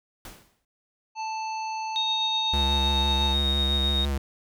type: noise with exponential decay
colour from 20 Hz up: pink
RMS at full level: -39 dBFS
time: 0.25-0.65 s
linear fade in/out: 2 ms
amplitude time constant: 85 ms
type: harmonic tone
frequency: 880 Hz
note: A5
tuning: in tune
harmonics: 1 / 3 / 5 / 7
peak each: -29 / -39 / -43 / -46 dBFS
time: 1.15-3.36 s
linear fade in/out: 50 ms
type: tone with tremolo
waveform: sine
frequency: 3729 Hz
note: A#7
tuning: in tune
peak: -23 dBFS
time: 1.96-4.05 s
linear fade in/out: 0 ms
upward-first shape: sine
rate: 8 Hz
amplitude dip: 25%
type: tone with vibrato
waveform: square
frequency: 69.3 Hz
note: C#2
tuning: in tune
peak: -25 dBFS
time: 2.53-4.18 s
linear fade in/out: 5 ms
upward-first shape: sine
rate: 6 Hz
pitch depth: 41 cents each way
effects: none